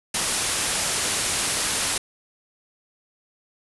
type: low-pass noise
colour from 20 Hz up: white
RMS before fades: -25 dBFS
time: 0.14-1.98 s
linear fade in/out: 5 ms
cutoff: 11000 Hz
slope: 96 dB/octave
effects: none